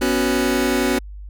sawtooth chord, B suspended second, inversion none, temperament just, 246.9 / 277.8 / 370.4 Hz, B3 / C#4 / F#4, 0 / +4 / +2 cents, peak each -17 dBFS, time 0.01-0.99 s, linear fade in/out 10 ms, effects added 50 Hz sine -32 dBFS peak until 1.29 s

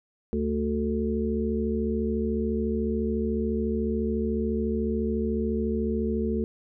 harmonic tone, 74 Hz, D2, 14 cents sharp, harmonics 1 / 3 / 5 / 6, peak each -31 / -27 / -31 / -31 dBFS, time 0.33-6.44 s, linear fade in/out 0 ms, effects none

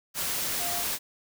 sine tone in noise, 700 Hz, F5, 4 cents sharp, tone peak -35 dBFS, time 0.58-0.85 s, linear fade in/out 50 ms, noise white, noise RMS -30 dBFS, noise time 0.14-0.99 s, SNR -8 dB, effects none

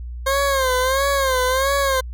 20% pulse tone with vibrato, 532 Hz, C5, 29 cents sharp, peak -12 dBFS, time 0.26-2.01 s, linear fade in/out 10 ms, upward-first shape sine, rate 1.5 Hz, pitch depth 91 cents each way, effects added 60 Hz sine -28 dBFS peak until 2.13 s

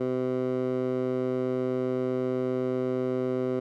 15% pulse tone with band-pass filter, 127.9 Hz, C3, 39 cents flat, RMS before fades -28 dBFS, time 0-3.6 s, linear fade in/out 10 ms, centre 400 Hz, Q 1.3, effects none

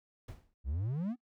brown noise with exponential decay, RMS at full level -41 dBFS, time 0.28-0.54 s, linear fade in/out 5 ms, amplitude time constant 56 ms
triangle exponential sweep, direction up, 60.2 to 261.6 Hz, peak -30 dBFS, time 0.64-1.16 s, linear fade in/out 50 ms
effects noise-tail reverb RT60 0.1 s tail -20 dB re dry

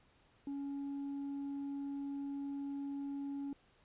triangle tone with tanh clipping, 280 Hz, C#4, 18 cents sharp, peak -39 dBFS, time 0.47-3.53 s, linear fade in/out 2 ms, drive 7 dB, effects pink hiss -69 dBFS RMS until 3.84 s + resampled to 8000 Hz

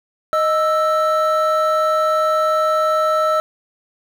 triangle tone pair together, 622.3 / 1318.6 Hz, D#5 / E6, 0 / 0 cents, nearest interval octave + minor second, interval 1300 cents, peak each -15 dBFS, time 0.33-3.4 s, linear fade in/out 0 ms, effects 7-bit

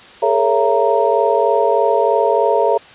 sine tone cluster, 414.8 / 458 / 559 / 672 / 931 Hz, G#4 / A#4 / C#5 / E5 / A#5, -2 / -31 / +14 / +33 / -2 cents, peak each -18 dBFS, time 0.22-2.78 s, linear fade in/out 10 ms, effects white hiss -40 dBFS RMS until 2.94 s + resampled to 8000 Hz

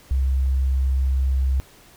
sine tone, 66.2 Hz, C2, 21 cents sharp, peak -17 dBFS, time 0.11-1.6 s, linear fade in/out 0 ms, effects pink hiss -50 dBFS RMS until 1.96 s

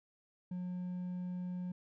triangle tone with hard clipping, 180 Hz, F#3, 47 cents flat, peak -38 dBFS, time 0.51-1.72 s, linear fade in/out 5 ms, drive 5 dB, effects none

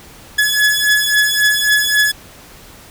sawtooth beating tone pair, 1698 / 1701.7 Hz, G#6 / G#6, +38 / +42 cents, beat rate 3.7 Hz, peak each -11 dBFS, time 0.38-2.12 s, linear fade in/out 10 ms, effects pink hiss -40 dBFS RMS until 2.9 s

